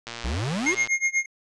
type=click train; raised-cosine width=0.2 ms; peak=-17 dBFS; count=95; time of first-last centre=0.07-0.873 s; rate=117 Hz
type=exponential sweep; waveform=square; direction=up; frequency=55.4 to 404.2 Hz; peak=-26 dBFS; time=0.24-0.75 s; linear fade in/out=5 ms
type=tone with tremolo; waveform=square; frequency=2136 Hz; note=C7; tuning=35 cents sharp; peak=-19 dBFS; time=0.66-1.26 s; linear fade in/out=5 ms; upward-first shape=sine; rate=8.2 Hz; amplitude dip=95%
effects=resampled to 22050 Hz